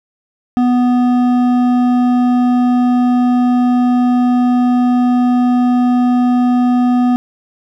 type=tone with hard clipping; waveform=sine; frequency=246.9 Hz; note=B3; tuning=in tune; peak=-11 dBFS; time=0.57-7.16 s; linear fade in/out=0 ms; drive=9 dB; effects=none